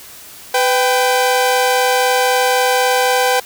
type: tone pair together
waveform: sawtooth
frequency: 501.4 / 784 Hz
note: B4 / G5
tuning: +26 / 0 cents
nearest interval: minor sixth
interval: 774 cents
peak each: -11 dBFS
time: 0.54-3.4 s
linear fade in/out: 5 ms
effects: white hiss -37 dBFS RMS until 3.45 s